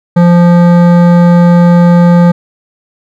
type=tone with hard clipping; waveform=triangle; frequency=173.8 Hz; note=F3; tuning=8 cents flat; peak=-4 dBFS; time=0.16-2.32 s; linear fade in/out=10 ms; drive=18 dB; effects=none